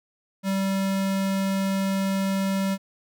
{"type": "tone", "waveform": "square", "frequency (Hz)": 193.9, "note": "G3", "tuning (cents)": -19, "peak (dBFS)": -23, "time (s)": [0.43, 2.78], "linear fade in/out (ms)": 50, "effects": []}